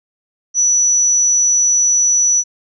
sine tone, 5920 Hz, F#8, in tune, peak -10 dBFS, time 0.54-2.44 s, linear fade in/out 50 ms, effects none

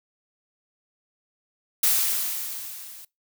blue noise with level ramp, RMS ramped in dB -19 to -44 dBFS, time 1.83-3.05 s, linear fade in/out 5 ms, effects noise-tail reverb RT60 0.2 s tail -23 dB re dry

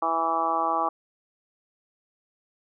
harmonic tone, 164.5 Hz, E3, 3 cents flat, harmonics 2 / 3 / 4 / 5 / 6 / 7 / 8, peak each -35 / -37 / -31 / -27 / -31 / -26 / -38 dBFS, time 0.02-0.89 s, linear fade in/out 5 ms, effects none

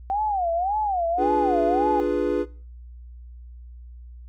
sine tone with vibrato, 758 Hz, F#5, 42 cents sharp, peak -21 dBFS, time 0.1-2 s, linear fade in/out 0 ms, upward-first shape sine, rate 1.8 Hz, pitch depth 220 cents each way
triangle chord, D diminished seventh, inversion none, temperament equal, 293.7 / 349.2 / 415.3 / 493.9 Hz, D4 / F4 / Ab4 / Cb5, 0 / 0 / 0 / 0 cents, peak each -24 dBFS, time 1.17-2.46 s, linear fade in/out 50 ms
effects noise-tail reverb RT60 0.4 s tail -20 dB re dry + added 60 Hz sine -39 dBFS peak until 4.28 s

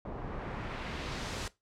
pink noise with low-pass filter sweep, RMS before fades -39 dBFS, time 0.05-1.48 s, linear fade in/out 2 ms, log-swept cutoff 780 to 7700 Hz, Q 0.91, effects noise-tail reverb RT60 0.2 s tail -18 dB re dry

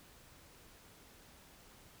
silence, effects pink hiss -60 dBFS RMS until 2 s

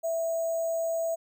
sine tone with sample-and-hold, 659.3 Hz, E5, in tune, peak -26 dBFS, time 0.03-1.16 s, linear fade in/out 20 ms, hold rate 7350 Hz, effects none

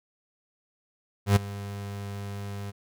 35% pulse tone with ADSR envelope, 100.5 Hz, G2, 44 cents sharp, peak -13 dBFS, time 1.26-2.72 s, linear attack 100 ms, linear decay 14 ms, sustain -19 dB, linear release 28 ms, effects none

